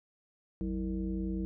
sine tone with frequency modulation, 188.9 Hz, F#3, 36 cents sharp, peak -31 dBFS, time 0.61-1.45 s, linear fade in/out 0 ms, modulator 136 Hz, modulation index 1.2, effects none

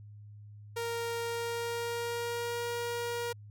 sawtooth tone with pitch glide, 466.2 to 474.3 Hz, A#4 to A#4, 0 to +30 cents, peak -29 dBFS, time 0.76-3.33 s, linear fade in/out 10 ms, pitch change +30 cents, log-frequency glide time 1.2-2.66 s, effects added 104 Hz sine -47 dBFS peak until 3.5 s

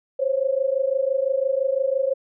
sine tone pair together, 523.1 / 549 Hz, C5 / C#5, -1 / -17 cents, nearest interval minor second, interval 84 cents, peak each -22 dBFS, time 0.19-2.14 s, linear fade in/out 10 ms, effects none

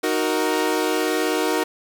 sawtooth chord, D# minor, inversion none, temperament equal, 311.1 / 370 / 466.2 Hz, D#4 / F#4 / A#4, 0 / 0 / 0 cents, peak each -20 dBFS, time 0.03-1.64 s, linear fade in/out 10 ms, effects 9-bit

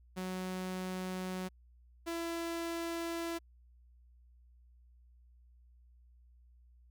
sawtooth tone pair in turn, 185 / 335.4 Hz, F#3 / E4, 0 / +30 cents, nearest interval minor seventh, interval 1030 cents, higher second, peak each -33 / -32 dBFS, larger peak second, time 0.16-1.49 / 2.06-3.39 s, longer neither, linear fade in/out 20 ms, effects added 60 Hz sine -59 dBFS peak until 6.9 s

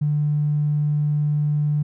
triangle tone with tanh clipping, 148.5 Hz, D3, 20 cents sharp, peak -17 dBFS, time 0.01-1.83 s, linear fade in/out 10 ms, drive 2 dB, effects none

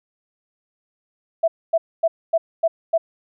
sine tone bursts, 659.3 Hz, E5, in tune, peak -13 dBFS, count 6, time 1.43-2.98 s, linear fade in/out 10 ms, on 50 ms, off 250 ms, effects none

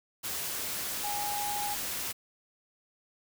sine tone in noise, 824 Hz, G#5, 14 cents flat, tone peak -33 dBFS, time 1.03-1.75 s, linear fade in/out 20 ms, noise white, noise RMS -35 dBFS, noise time 0.23-2.13 s, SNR -1 dB, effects none

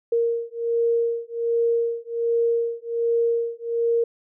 sine beating tone pair, 465.1 / 466.4 Hz, A#4 / A#4, -4 / +1 cents, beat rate 1.3 Hz, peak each -23 dBFS, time 0.12-4.04 s, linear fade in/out 5 ms, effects none

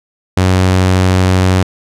sawtooth tone, 92.8 Hz, F#2, 6 cents sharp, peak -4 dBFS, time 0.37-1.63 s, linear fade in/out 5 ms, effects low-pass 9000 Hz 12 dB/octave

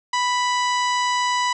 harmonic tone, 988 Hz, B5, in tune, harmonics 1 / 2 / 3 / 4 / 5 / 6 / 7 / 8, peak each -20 / -26 / -30 / -32 / -34 / -36 / -37 / -38 dBFS, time 0.13-1.53 s, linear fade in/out 5 ms, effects none

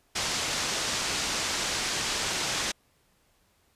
white low-pass noise, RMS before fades -30 dBFS, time 0.15-2.72 s, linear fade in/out 10 ms, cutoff 7100 Hz, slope 24 dB/octave, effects pink hiss -67 dBFS RMS until 3.75 s + resampled to 32000 Hz

